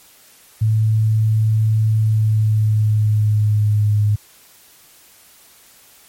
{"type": "tone with pitch glide", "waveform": "sine", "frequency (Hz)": [109.5, 104.68], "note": ["A2", "G#2"], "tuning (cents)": [-8, 14], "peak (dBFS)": -12, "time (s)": [0.61, 4.16], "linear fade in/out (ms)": 10, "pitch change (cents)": -78, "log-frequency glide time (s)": [1.94, 3.99], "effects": ["white hiss -48 dBFS RMS until 6.08 s", "MP3 64 kbps"]}